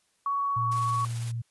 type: tone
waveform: sine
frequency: 1121 Hz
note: C#6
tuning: 19 cents sharp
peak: -25 dBFS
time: 0.26-1.05 s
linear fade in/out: 2 ms
type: tone with vibrato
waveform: sine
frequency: 116.8 Hz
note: A#2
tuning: 4 cents sharp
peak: -29 dBFS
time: 0.56-1.42 s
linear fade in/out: 10 ms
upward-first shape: triangle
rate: 6.1 Hz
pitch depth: 9 cents each way
type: noise with tremolo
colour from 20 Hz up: white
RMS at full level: -41 dBFS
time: 0.71-1.32 s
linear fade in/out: 10 ms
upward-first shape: triangle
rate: 18 Hz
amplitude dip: 45%
effects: white hiss -70 dBFS RMS until 1.5 s + resampled to 24000 Hz